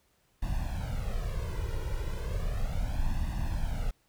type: noise with flanger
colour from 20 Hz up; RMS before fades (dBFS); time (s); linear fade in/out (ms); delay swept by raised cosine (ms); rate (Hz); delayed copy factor
brown; -31; 0.42-3.91; 5; 1.1 to 2.1; 0.35; +0.9
effects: pink hiss -70 dBFS RMS until 4.08 s